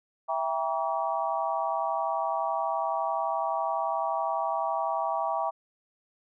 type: chord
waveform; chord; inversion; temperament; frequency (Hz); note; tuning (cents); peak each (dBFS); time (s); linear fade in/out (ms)
sine; E diminished seventh; none; just; 659.3 / 791.1 / 949.3 / 1139.2; E5 / G5 / Bb5 / Db6; 0 / +16 / +31 / +47; -31 / -31 / -32 / -33; 0.28-5.51; 20
effects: none